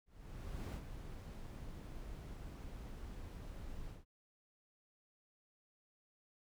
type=noise with ADSR envelope; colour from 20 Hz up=brown; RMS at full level=-41 dBFS; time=0.06-4.05 s; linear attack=680 ms; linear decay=63 ms; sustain=-7 dB; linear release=150 ms; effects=none